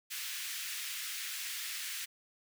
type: high-pass noise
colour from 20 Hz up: pink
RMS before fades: -40 dBFS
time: 0.1-2.06 s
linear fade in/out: 20 ms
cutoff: 1800 Hz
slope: 24 dB/octave
effects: none